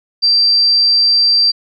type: tone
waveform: sine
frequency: 4699 Hz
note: D8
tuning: in tune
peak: -8 dBFS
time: 0.22-1.52 s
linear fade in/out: 20 ms
effects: none